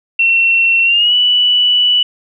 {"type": "tone with pitch glide", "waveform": "sine", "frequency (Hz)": [2714, 2960], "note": ["E7", "F#7"], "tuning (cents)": [50, 0], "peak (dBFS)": -8, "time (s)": [0.19, 2.03], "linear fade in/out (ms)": 5, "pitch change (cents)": 150, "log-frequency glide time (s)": [0.84, 1.14], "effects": []}